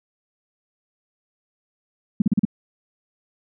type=tone bursts; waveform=sine; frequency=207.5 Hz; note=G#3; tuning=1 cent flat; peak=-12 dBFS; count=5; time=2.2-2.452 s; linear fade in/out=5 ms; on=20 ms; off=38 ms; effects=none